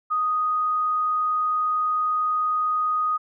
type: tone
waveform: sine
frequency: 1244.5 Hz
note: D#6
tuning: in tune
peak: -20 dBFS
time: 0.1-3.18 s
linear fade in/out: 20 ms
effects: none